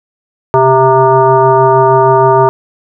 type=tone with frequency modulation; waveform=sine; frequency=659.3 Hz; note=E5; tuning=in tune; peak=-4 dBFS; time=0.54-2.49 s; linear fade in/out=0 ms; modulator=265 Hz; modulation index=1.7; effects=none